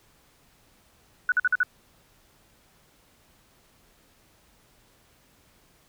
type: tone bursts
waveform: sine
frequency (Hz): 1480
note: F#6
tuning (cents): 0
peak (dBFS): -18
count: 5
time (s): 1.29-1.632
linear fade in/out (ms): 2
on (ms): 30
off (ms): 48
effects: pink hiss -61 dBFS RMS until 5.88 s